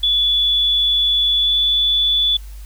sine tone with pitch glide, 3437 to 3459 Hz, A7 to A7, -41 to -30 cents, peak -13 dBFS, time 0.03-2.37 s, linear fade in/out 5 ms, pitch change +11 cents, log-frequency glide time 1.38-1.55 s, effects added 50 Hz sine -31 dBFS peak until 2.65 s + white hiss -48 dBFS RMS until 2.65 s

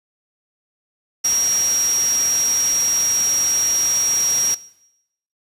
sine tone in noise, 5660 Hz, F8, 22 cents sharp, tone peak -15 dBFS, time 1.24-4.55 s, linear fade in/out 10 ms, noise white, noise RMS -27 dBFS, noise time 1.24-4.55 s, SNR +9 dB, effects noise-tail reverb RT60 0.8 s tail -19 dB re dry + resampled to 32000 Hz

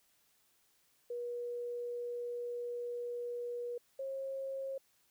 sine tone pair in turn, 481.7 / 538.9 Hz, B4 / C#5, -43 / -49 cents, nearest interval major second, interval 194 cents, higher second, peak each -37 / -37 dBFS, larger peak neither, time 1.1-3.78 / 3.99-4.78 s, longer first, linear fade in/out 5 ms, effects white hiss -72 dBFS RMS until 5.1 s

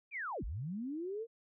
sine linear two-way sweep, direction down then up, 2489 to 39 to 471.9 Hz, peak -37 dBFS, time 0.11-1.27 s, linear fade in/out 50 ms, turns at 0.44 s, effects none

